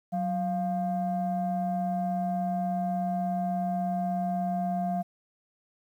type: tone pair together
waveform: sine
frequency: 185 / 698.5 Hz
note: F#3 / F5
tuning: 0 / 0 cents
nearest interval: octave + major seventh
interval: 2300 cents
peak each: -28 dBFS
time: 0.12-5.03 s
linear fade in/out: 20 ms
effects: tanh soft clip ceiling -21 dBFS + 10-bit